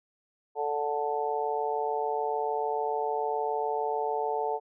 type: harmonic tone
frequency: 146.83 Hz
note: D3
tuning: in tune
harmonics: 3 / 4 / 5 / 6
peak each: -31 / -37 / -32 / -32 dBFS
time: 0.55-4.6 s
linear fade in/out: 50 ms
effects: none